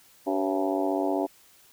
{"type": "harmonic tone with a mistuned harmonic", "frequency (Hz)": 95.8, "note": "G2", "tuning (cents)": -39, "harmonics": [3, 4, 5, 6, 7, 8, 9, 10], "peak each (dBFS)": [-28, -30, -39, -33, -30, -36, -35, -42], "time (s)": [0.26, 1.27], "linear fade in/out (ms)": 20, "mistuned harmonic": 6, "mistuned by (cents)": -76, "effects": ["white hiss -57 dBFS RMS until 1.72 s"]}